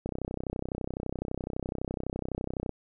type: click train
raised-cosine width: 2 ms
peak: -19 dBFS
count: 85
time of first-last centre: 0.06-2.693 s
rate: 31.9 Hz
effects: none